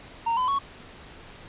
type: tone with pitch steps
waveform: triangle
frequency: 923 / 1012.4 / 1110.4 Hz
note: A#5 / B5 / C#6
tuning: -17 / +43 / +3 cents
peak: -20 dBFS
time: 0.26-0.59 s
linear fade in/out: 10 ms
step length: 110 ms
effects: pink hiss -46 dBFS RMS until 1.48 s + resampled to 8000 Hz